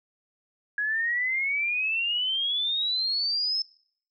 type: exponential sweep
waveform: sine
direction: up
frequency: 1661.2 to 5274 Hz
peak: -24 dBFS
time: 0.78-3.62 s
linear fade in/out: 2 ms
effects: noise-tail reverb RT60 0.6 s tail -23 dB re dry